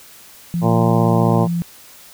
sine tone, 171.2 Hz, F3, 34 cents flat, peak -17 dBFS, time 0.54-1.62 s, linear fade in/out 0 ms
harmonic tone, 115.1 Hz, A#2, 22 cents flat, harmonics 1 / 2 / 3 / 4 / 5 / 6 / 7 / 8 / 9, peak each -17 / -20 / -22 / -23 / -24 / -25 / -25 / -26 / -27 dBFS, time 0.61-1.48 s, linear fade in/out 50 ms
effects white hiss -43 dBFS RMS until 2.13 s

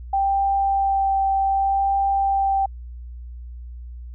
sine tone with vibrato, 784 Hz, G5, in tune, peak -17 dBFS, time 0.13-2.66 s, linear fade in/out 5 ms, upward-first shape sine, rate 0.65 Hz, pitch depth 10 cents each way, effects added 60 Hz sine -33 dBFS peak until 4.14 s

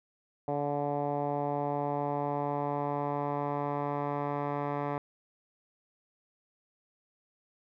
10% pulse tone with low-pass filter sweep, 144.3 Hz, D3, 30 cents flat, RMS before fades -32 dBFS, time 0.48-4.98 s, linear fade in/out 2 ms, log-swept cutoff 720 to 1300 Hz, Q 2.3, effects none

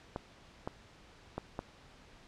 clicks, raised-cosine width 1 ms, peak -22 dBFS, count 4, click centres 0.161 / 0.675 / 1.38 / 1.591 s, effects pink hiss -58 dBFS RMS until 2.27 s + low-pass 5000 Hz 12 dB/octave

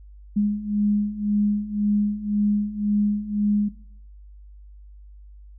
sine beating tone pair, 205.8 / 207.7 Hz, G#3 / G#3, -16 / 0 cents, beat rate 1.9 Hz, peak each -25 / -21 dBFS, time 0.36-3.69 s, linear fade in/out 10 ms, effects noise-tail reverb RT60 0.6 s tail -17 dB re dry + added 50 Hz sine -42 dBFS peak until 5.58 s

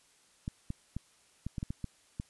clicks, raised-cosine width 5 ms, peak -23 dBFS, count 9, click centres 0.479 / 0.704 / 0.966 / 1.466 / 1.582 / 1.629 / 1.705 / 1.843 / 2.199 s, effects white hiss -65 dBFS RMS until 2.29 s + resampled to 24000 Hz

